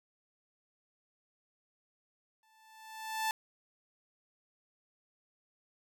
sawtooth tone with exponential growth, 880 Hz, A5, in tune, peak -25 dBFS, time 2.43-3.31 s, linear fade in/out 1 ms, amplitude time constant 190 ms, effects none

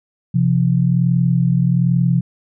sine tone pair together, 130.81 / 172.01 Hz, C3 / F3, 0 / -26 cents, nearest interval perfect fourth, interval 474 cents, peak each -15 dBFS, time 0.34-2.21 s, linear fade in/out 10 ms, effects none

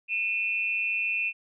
sine tone pair together, 2460 / 2666 Hz, D#7 / E7, -20 / +19 cents, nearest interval minor second, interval 139 cents, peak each -28 dBFS, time 0.08-1.33 s, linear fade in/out 50 ms, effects none

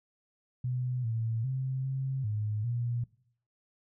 sine tone with pitch steps, 125.5 / 113.4 / 131.4 / 133.4 / 106.2 / 119.6 Hz, B2 / A#2 / C3 / C3 / G#2 / A#2, +28 / -47 / +8 / +34 / +39 / +45 cents, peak -29 dBFS, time 0.64-3.04 s, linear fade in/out 5 ms, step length 400 ms, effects noise-tail reverb RT60 0.6 s tail -20 dB re dry

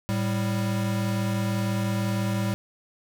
square tone pair together, 110 / 196 Hz, A2 / G3, 0 / 0 cents, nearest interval minor seventh, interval 1000 cents, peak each -27 / -28 dBFS, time 0.09-2.54 s, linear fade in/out 0 ms, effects none

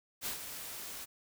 white noise with ADSR envelope, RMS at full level -36 dBFS, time 0.21-1.06 s, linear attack 53 ms, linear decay 110 ms, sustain -8 dB, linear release 25 ms, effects none

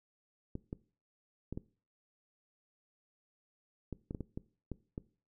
clicks, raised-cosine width 3 ms, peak -26 dBFS, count 11, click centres 0.554 / 0.729 / 1.526 / 1.575 / 3.927 / 4.109 / 4.148 / 4.207 / 4.375 / 4.717 / 4.979 s, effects noise-tail reverb RT60 0.4 s tail -20 dB re dry

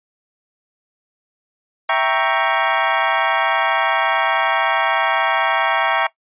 25% pulse chord, E diminished seventh, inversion none, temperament equal, 659.3 / 784 / 932.3 / 1108.7 Hz, E5 / G5 / Bb5 / Db6, 0 / 0 / 0 / 0 cents, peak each -17 dBFS, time 1.89-6.07 s, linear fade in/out 5 ms, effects noise-tail reverb RT60 0.1 s tail -19 dB re dry + resampled to 8000 Hz

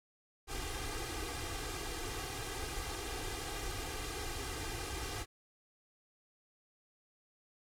pink noise with comb filter, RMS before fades -40 dBFS, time 0.47-5.26 s, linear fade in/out 50 ms, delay 2.5 ms, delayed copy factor +1, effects low-pass 11000 Hz 12 dB/octave

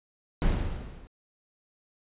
brown noise with level ramp, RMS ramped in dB -22 to -48 dBFS, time 0.42-1.07 s, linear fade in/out 0 ms, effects resampled to 8000 Hz

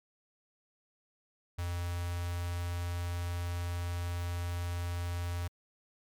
square tone with notch filter, 87.31 Hz, F2, in tune, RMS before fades -35 dBFS, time 1.58-5.48 s, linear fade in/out 10 ms, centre 320 Hz, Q 0.72, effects MP3 96 kbps

